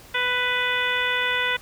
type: harmonic tone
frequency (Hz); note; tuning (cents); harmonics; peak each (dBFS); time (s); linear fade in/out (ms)
496.2; B4; +8; 1 / 2 / 3 / 4 / 5 / 6 / 7; -32 / -30 / -26 / -26 / -29 / -32 / -30; 0.14-1.57; 10
effects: pink hiss -47 dBFS RMS until 1.61 s